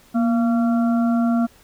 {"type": "harmonic tone with a mistuned harmonic", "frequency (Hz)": 228.4, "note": "A#3", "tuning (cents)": -35, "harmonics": [1, 3, 5, 6], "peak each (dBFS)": [-16, -26, -37, -32], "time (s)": [0.14, 1.47], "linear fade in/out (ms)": 20, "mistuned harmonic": 1, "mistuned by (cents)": 59, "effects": ["pink hiss -52 dBFS RMS until 1.63 s"]}